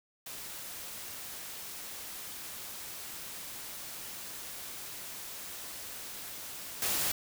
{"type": "noise with level steps", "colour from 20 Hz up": "white", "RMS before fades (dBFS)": [-43, -31], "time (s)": [0.26, 7.12], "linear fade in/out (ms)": 5, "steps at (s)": 6.82, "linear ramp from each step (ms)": 2, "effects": []}